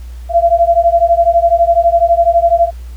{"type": "beating tone pair", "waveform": "sine", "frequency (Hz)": [675, 687], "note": ["E5", "F5"], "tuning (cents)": [41, -29], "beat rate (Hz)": 12, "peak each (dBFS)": -10, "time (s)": [0.29, 2.71], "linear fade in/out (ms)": 50, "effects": ["added 60 Hz sine -25 dBFS peak until 2.96 s", "pink hiss -46 dBFS RMS until 2.96 s"]}